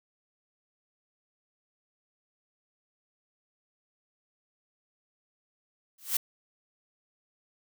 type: noise with exponential growth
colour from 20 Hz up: blue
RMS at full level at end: -22 dBFS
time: 5.98-6.17 s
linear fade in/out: 5 ms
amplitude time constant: 41 ms
effects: none